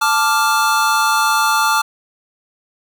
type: chord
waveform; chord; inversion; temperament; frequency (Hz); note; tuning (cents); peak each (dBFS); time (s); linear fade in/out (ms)
square; D minor; second; equal; 880 / 1174.7 / 1396.9; A5 / D6 / F6; 0 / 0 / 0; -18; 0.01-1.82; 10
effects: none

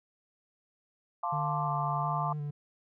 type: chord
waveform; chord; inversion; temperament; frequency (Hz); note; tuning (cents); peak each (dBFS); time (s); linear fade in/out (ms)
sine; D minor seventh; first; equal; 698.5 / 880 / 1046.5 / 1174.7; F5 / A5 / C6 / D6; 0 / 0 / 0 / 0; -35; 1.23-2.33; 5
type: tone with vibrato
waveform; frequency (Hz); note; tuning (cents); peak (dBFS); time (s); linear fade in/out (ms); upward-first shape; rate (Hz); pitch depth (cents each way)
triangle; 148.1; D3; +15; -31; 1.32-2.51; 10; square; 1.4; 24
effects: none

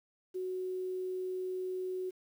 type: tone with quantisation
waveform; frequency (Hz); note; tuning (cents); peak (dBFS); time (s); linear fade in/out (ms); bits
sine; 370; F#4; 0; -34; 0.34-2.11; 20; 10
effects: none

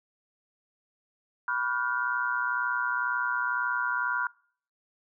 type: tone cluster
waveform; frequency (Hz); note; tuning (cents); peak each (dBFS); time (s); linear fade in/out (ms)
sine; 984 / 1138 / 1415 / 1537; B5 / C#6 / F6 / G6; -7 / +45 / +22 / -35; -32 / -37 / -29 / -33; 1.48-4.27; 2
effects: noise-tail reverb RT60 0.5 s tail -23 dB re dry

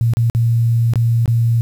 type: tone with dropouts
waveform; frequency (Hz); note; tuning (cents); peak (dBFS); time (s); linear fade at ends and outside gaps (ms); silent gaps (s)
sine; 116.3; A#2; -4; -11; 0.01-1.61; 0; 0.136-0.17 / 0.299-0.349 / 0.936-0.957 / 1.258-1.278
effects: 7-bit

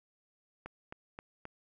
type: click train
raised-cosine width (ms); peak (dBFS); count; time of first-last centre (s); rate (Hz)
0.5; -28; 4; 0.66-1.454; 3.78
effects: none

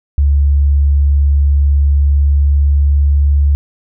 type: tone with pitch glide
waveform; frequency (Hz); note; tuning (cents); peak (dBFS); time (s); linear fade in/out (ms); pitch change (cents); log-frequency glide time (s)
sine; 71 to 71.45; C#2 to D2; +42 to -47; -7; 0.18-3.55; 0; +11; 1.81-3.17
effects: none

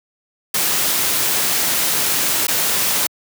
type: noise with dropouts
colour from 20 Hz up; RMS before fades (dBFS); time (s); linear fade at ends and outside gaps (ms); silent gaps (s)
white; -18; 0.54-3.07; 5; 2.47-2.481
effects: high-pass 100 Hz 12 dB/octave

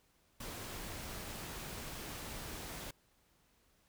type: noise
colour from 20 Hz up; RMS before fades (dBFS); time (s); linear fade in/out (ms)
pink; -45; 0.4-2.91; 5
effects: pink hiss -72 dBFS RMS until 3.88 s

